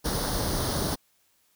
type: noise with comb filter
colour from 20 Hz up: pink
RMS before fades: -28 dBFS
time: 0.04-0.96 s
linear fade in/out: 20 ms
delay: 0.2 ms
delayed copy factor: +0.75
effects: white hiss -67 dBFS RMS until 1.55 s